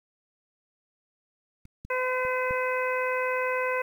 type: clicks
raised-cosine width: 5 ms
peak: -36 / -28 / -33 / -26 dBFS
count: 4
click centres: 1.654 / 1.85 / 2.251 / 2.509 s
type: harmonic tone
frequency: 509 Hz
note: C5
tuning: 48 cents flat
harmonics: 1 / 2 / 3 / 4 / 5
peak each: -28 / -31 / -33 / -34 / -35 dBFS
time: 1.9-3.82 s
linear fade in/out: 5 ms
effects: 9-bit